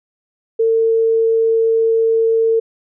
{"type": "tone", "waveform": "sine", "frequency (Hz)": 451.5, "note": "A4", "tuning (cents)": 45, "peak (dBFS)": -11, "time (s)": [0.59, 2.6], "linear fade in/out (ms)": 10, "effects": []}